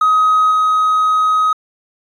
triangle tone with level steps, 1262 Hz, D#6, 24 cents sharp, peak -6 / -8 dBFS, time 0.01-1.53 s, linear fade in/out 5 ms, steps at 0.51 s, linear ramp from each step 5 ms, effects tanh soft clip ceiling -5 dBFS + resampled to 24000 Hz

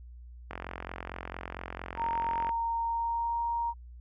click train, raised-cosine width 0.5 ms, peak -22 dBFS, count 89, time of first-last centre 0.51-2.492 s, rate 44.4 Hz
sine tone with pitch glide, 924 to 935.3 Hz, A#5 to A#5, -16 to +6 cents, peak -28 dBFS, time 1.96-3.74 s, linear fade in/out 50 ms, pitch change +22 cents, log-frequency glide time 2.82-3.42 s
effects added 60 Hz sine -45 dBFS peak until 4 s

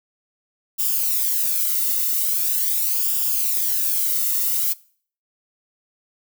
violet noise with flanger, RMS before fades -21 dBFS, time 0.78-4.74 s, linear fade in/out 20 ms, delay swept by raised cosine 0.48 to 1.25 ms, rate 0.42 Hz, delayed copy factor -0.65, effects noise-tail reverb RT60 0.5 s tail -22 dB re dry

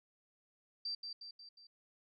sine tone with echo, 4685 Hz, D8, 5 cents flat, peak -37 dBFS, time 0.85-0.95 s, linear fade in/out 5 ms, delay 180 ms, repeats 4, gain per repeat -5 dB, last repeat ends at 1.67 s, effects none

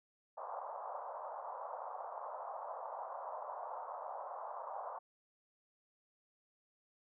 white band-pass noise, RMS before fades -45 dBFS, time 0.37-4.99 s, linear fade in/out 10 ms, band 560 to 1100 Hz, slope 48 dB/octave, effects none

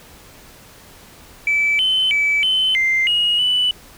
sine tone with pitch steps, 2311 / 3054 / 2301 / 3052 / 2089 / 2883 / 2978 Hz, D7 / G7 / D7 / G7 / C7 / F#7 / F#7, -28 / -46 / -36 / -47 / -3 / -46 / +11 cents, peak -13 dBFS, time 1.47-3.71 s, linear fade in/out 2 ms, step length 320 ms, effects tanh soft clip ceiling -10 dBFS + pink hiss -44 dBFS RMS until 3.97 s

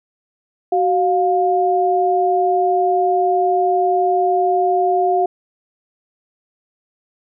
sine tone pair together, 374.5 / 707 Hz, F#4 / F5, +21 / +21 cents, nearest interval major seventh, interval 1100 cents, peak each -17 / -15 dBFS, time 0.72-5.26 s, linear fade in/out 5 ms, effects none

